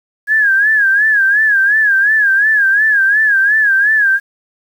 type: tone with vibrato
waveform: sine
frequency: 1658 Hz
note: G#6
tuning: 3 cents flat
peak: -8 dBFS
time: 0.27-4.2 s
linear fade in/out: 50 ms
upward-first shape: sine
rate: 2.8 Hz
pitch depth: 110 cents each way
effects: 7-bit